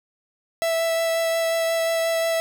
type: tone with vibrato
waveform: 45% pulse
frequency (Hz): 659.3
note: E5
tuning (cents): 0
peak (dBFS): -20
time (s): 0.62-2.4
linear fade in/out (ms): 0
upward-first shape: sine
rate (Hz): 5.6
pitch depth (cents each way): 9
effects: none